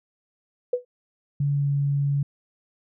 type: tone with exponential decay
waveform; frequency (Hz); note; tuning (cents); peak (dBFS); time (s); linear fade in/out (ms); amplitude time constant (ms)
sine; 493.9; B4; 0; -16; 0.73-0.85; 5; 24
type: tone with pitch glide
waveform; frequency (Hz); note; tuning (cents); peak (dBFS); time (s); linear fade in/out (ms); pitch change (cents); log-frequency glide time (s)
sine; 142.5 to 141.43; C#3 to C#3; +48 to +35; -20; 1.4-2.23; 5; -13; 1.54-1.69
effects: none